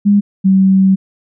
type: tone pair in turn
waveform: sine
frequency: 203.3 / 191.41 Hz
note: G#3 / G3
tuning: -37 / -41 cents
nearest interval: minor second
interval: 104 cents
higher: first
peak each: -6 dBFS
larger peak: neither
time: 0.05-0.21 / 0.44-0.96 s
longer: second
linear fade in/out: 20 ms
effects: none

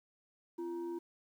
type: tone with frequency modulation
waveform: sine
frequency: 342.2 Hz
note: F4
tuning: 35 cents flat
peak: -37 dBFS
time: 0.58-0.99 s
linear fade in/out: 10 ms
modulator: 602 Hz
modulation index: 0.44
effects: 11-bit

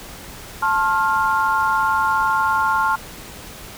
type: chord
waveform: sine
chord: F major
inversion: first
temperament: equal with one note detuned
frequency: 880 / 1071.6 / 1396.9 Hz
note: A5 / C6 / F6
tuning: 0 / +41 / 0 cents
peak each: -20 dBFS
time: 0.62-2.96 s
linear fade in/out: 10 ms
effects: pink hiss -37 dBFS RMS until 3.77 s

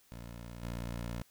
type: tone with level steps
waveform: 15% pulse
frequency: 58.5 Hz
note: A#1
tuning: 7 cents sharp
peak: -38 / -31 dBFS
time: 0.12-1.22 s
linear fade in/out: 0 ms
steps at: 0.62 s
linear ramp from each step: 20 ms
effects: white hiss -66 dBFS RMS until 1.3 s

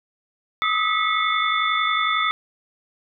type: tone cluster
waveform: sine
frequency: 1231 / 1282 / 1969 / 2175 / 3518 Hz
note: D#6 / E6 / B6 / C#7 / A7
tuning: -19 / -49 / -6 / -33 / -1 cents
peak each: -27 / -22 / -28 / -25 / -26 dBFS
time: 0.62-2.31 s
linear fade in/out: 0 ms
effects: none

